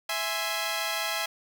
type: chord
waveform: 10% pulse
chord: E augmented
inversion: none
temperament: equal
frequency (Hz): 659.3 / 830.6 / 1046.5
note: E5 / G#5 / B#5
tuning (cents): 0 / 0 / 0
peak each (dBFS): -23 / -24 / -26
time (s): 0.09-1.26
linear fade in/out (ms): 5
effects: none